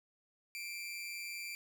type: tone with amplitude modulation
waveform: sawtooth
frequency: 2355 Hz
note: D7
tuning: 4 cents sharp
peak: -35 dBFS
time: 0.55-1.55 s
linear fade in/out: 0 ms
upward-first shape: sine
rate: 180 Hz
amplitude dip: 60%
effects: none